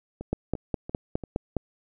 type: two click trains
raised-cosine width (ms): 2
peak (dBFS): -22 / -12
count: 4 / 7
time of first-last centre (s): 0.21-1.237 / 0.33-1.567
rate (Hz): 2.92 / 4.85
effects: none